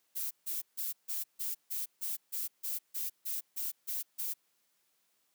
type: noise bursts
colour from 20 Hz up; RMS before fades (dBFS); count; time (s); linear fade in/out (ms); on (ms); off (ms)
violet; -36; 14; 0.15-4.34; 20; 160; 150
effects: white hiss -75 dBFS RMS until 5.34 s + high-pass 150 Hz 12 dB/octave